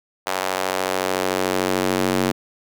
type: tone with high-pass filter sweep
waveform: square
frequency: 46.78 Hz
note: F#1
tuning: 20 cents sharp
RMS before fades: -22 dBFS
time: 0.26-2.32 s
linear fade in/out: 10 ms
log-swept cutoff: 730 to 250 Hz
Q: 1.2
effects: none